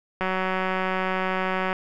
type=click train; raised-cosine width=0.5 ms; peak=-11 dBFS; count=285; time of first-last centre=0.21-1.729 s; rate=187 Hz; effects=none